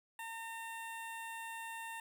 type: tone with notch filter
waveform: 15% pulse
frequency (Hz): 910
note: A#5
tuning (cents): -42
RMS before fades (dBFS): -45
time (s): 0.19-2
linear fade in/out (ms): 2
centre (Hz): 4700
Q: 0.99
effects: none